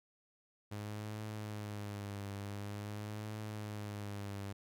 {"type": "tone with vibrato", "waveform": "sawtooth", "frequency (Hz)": 103.5, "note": "G#2", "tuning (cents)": -5, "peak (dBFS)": -37, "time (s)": [0.71, 4.53], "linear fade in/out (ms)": 10, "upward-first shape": "triangle", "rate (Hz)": 0.47, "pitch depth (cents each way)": 68, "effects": []}